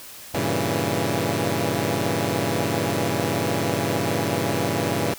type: chord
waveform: 10% pulse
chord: G diminished seventh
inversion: none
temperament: equal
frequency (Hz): 98 / 116.54 / 138.59 / 164.81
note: G2 / Bb2 / Db3 / Fb3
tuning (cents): 0 / 0 / 0 / 0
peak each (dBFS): -19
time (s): 0.34-5.14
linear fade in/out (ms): 5
effects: white hiss -41 dBFS RMS until 5.18 s